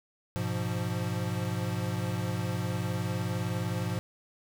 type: chord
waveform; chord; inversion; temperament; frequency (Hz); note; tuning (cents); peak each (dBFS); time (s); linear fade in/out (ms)
square; F diminished; first; equal; 103.83 / 123.47 / 174.61; Ab2 / Cb3 / F3; 0 / 0 / 0; -34 / -35 / -35; 0.36-3.99; 0
effects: none